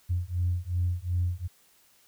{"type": "beating tone pair", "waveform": "sine", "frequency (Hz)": [87.31, 90.01], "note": ["F2", "F#2"], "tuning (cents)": [0, -47], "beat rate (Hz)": 2.7, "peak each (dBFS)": -28, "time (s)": [0.09, 1.48], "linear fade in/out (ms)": 20, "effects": ["tanh soft clip ceiling -18 dBFS", "white hiss -62 dBFS RMS until 2.07 s"]}